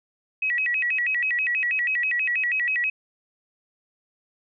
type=tone with vibrato; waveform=sine; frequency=2217 Hz; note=C#7; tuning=in tune; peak=-21 dBFS; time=0.42-2.9 s; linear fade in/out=5 ms; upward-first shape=square; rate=6.2 Hz; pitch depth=240 cents each way; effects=none